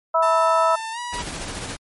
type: harmonic tone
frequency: 326.6 Hz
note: E4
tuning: 16 cents flat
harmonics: 2 / 3 / 4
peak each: -19 / -20 / -19 dBFS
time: 0.14-0.76 s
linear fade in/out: 10 ms
type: tone with pitch glide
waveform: sawtooth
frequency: 894 to 969.3 Hz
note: A5 to B5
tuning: +27 to -33 cents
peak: -24 dBFS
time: 0.22-1.22 s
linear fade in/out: 10 ms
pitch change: +140 cents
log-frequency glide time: 0.92-0.99 s
type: noise with tremolo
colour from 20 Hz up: pink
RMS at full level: -29 dBFS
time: 1.12-1.77 s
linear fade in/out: 20 ms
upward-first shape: triangle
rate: 14 Hz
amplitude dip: 40%
effects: MP3 48 kbps